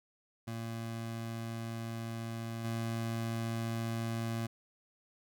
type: tone with level steps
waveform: 25% pulse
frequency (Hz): 114.4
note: A#2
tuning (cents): -32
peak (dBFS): -34 / -30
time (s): 0.47-4.47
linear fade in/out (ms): 10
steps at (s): 2.64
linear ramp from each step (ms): 10
effects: none